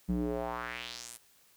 square tone with band-pass filter sweep, 59.7 Hz, A#1, 42 cents sharp, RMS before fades -36 dBFS, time 0.08-1.18 s, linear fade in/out 20 ms, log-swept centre 180 to 11000 Hz, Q 2.5, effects white hiss -64 dBFS RMS until 1.56 s

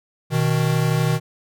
square tone pair together, 124.37 / 156.7 Hz, B2 / D#3, +13 / +13 cents, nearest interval major third, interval 400 cents, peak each -21 / -20 dBFS, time 0.3-1.2 s, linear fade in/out 50 ms, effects none

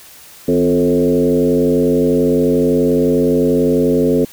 sine tone with frequency modulation, 349.2 Hz, F4, in tune, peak -10 dBFS, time 0.48-4.25 s, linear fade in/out 5 ms, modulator 91.5 Hz, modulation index 1.8, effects white hiss -40 dBFS RMS until 4.32 s

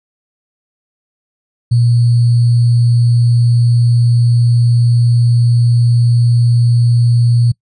sine tone with sample-and-hold, 119.2 Hz, A#2, 39 cents sharp, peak -7 dBFS, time 1.71-7.52 s, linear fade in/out 10 ms, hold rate 4410 Hz, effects noise-tail reverb RT60 0.1 s tail -24 dB re dry + resampled to 24000 Hz

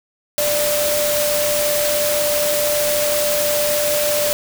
sine tone in noise, 591 Hz, D5, 11 cents sharp, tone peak -18 dBFS, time 0.38-4.33 s, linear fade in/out 0 ms, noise white, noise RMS -21 dBFS, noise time 0.38-4.33 s, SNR 0 dB, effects none

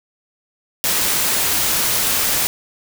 white noise, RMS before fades -18 dBFS, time 0.84-2.47 s, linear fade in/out 0 ms, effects none

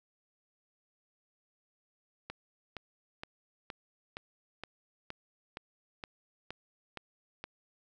click train, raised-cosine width 0.3 ms, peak -24 dBFS, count 12, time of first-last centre 2.3-7.44 s, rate 2.14 Hz, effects none

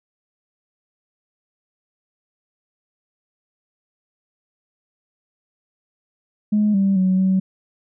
sine tone with pitch steps, 210.3 / 195.5 / 186.7 / 189.1 Hz, G#3 / G3 / F#3 / F#3, +22 / -4 / +16 / +38 cents, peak -13 dBFS, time 6.52-7.4 s, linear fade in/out 10 ms, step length 220 ms, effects tanh soft clip ceiling -10 dBFS

